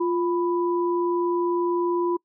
sine tone pair together, 349.2 / 991.1 Hz, F4 / B5, 0 / +6 cents, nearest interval octave + tritone, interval 1806 cents, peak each -21 / -28 dBFS, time 0-2.17 s, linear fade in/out 10 ms, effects noise-tail reverb RT60 0.1 s tail -25 dB re dry

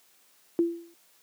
sine tone with exponential decay, 338.7 Hz, E4, 47 cents sharp, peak -17 dBFS, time 0.59-0.94 s, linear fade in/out 0 ms, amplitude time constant 76 ms, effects white hiss -62 dBFS RMS until 1.22 s + high-pass 200 Hz 12 dB/octave

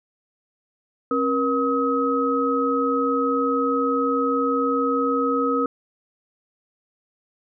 sine tone cluster, 270.3 / 476.8 / 1272 Hz, C#4 / A#4 / D#6, -44 / +39 / +38 cents, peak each -23 dBFS, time 1.11-5.66 s, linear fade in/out 2 ms, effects none

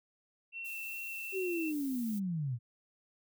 sine tone with vibrato, 2698 Hz, E7, 40 cents sharp, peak -39 dBFS, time 0.52-1.73 s, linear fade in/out 50 ms, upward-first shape sine, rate 2.5 Hz, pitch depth 12 cents each way
violet noise, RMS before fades -48 dBFS, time 0.64-2.2 s, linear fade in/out 20 ms
sine linear sweep, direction down, 392 to 111.8 Hz, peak -32 dBFS, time 1.32-2.59 s, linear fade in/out 50 ms
effects none

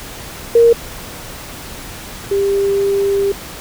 sine tone pair in turn, 466.2 / 396.9 Hz, A#4 / G4, 0 / +22 cents, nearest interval minor third, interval 278 cents, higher first, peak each -5 / -12 dBFS, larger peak first, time 0.55-0.73 / 2.31-3.32 s, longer second, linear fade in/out 5 ms, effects pink hiss -31 dBFS RMS until 3.6 s

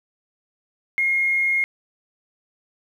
triangle tone with tanh clipping, 2144 Hz, C7, 42 cents sharp, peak -17 dBFS, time 0.98-1.64 s, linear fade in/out 0 ms, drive 2 dB, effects none

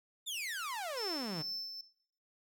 sawtooth exponential sweep, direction down, 3700 to 142 Hz, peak -34 dBFS, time 0.26-1.43 s, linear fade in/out 20 ms
triangle tone with tremolo, 5300 Hz, E8, 9 cents sharp, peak -36 dBFS, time 0.97-1.81 s, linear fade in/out 2 ms, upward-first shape sine, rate 2.3 Hz, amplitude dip 55%
effects noise-tail reverb RT60 0.6 s tail -17 dB re dry

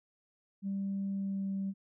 sine tone with pitch glide, 196.4 to 194.71 Hz, G3 to G3, +4 to -11 cents, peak -31 dBFS, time 0.62-1.74 s, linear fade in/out 50 ms, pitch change -15 cents, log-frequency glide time 1.11-1.5 s, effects tanh soft clip ceiling -28 dBFS

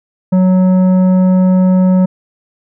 sine tone with tanh clipping, 185 Hz, F#3, in tune, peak -8 dBFS, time 0.32-2.06 s, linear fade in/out 10 ms, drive 10 dB, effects none

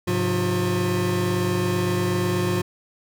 square tone cluster, 103.4 / 131.7 / 179.5 / 357.3 Hz, G#2 / C3 / F3 / F4, -7 / +12 / +48 / +40 cents, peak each -27 / -31 / -27 / -25 dBFS, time 0.07-2.62 s, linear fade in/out 10 ms, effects none

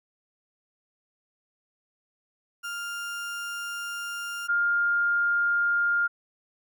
35% pulse / sine tone pair in turn, 1400 / 1406.5 Hz, F6 / F6, +4 / +12 cents, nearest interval unison, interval 8 cents, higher second, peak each -30 / -21 dBFS, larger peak second, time 2.63-4.48 / 4.48-6.08 s, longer first, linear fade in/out 20 ms, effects none

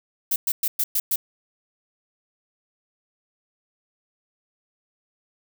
violet noise bursts, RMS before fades -22 dBFS, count 6, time 0.31-1.16 s, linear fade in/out 5 ms, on 50 ms, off 110 ms, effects none

